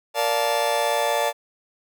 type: chord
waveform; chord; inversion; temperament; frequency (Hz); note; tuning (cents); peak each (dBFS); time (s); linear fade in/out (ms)
40% pulse; Bb major seventh; none; just; 466.2 / 582.7 / 699.2 / 874.1; Bb4 / D5 / F5 / A5; 0 / -14 / +2 / -12; -28 / -23 / -26 / -24; 0.14-1.33; 50
effects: none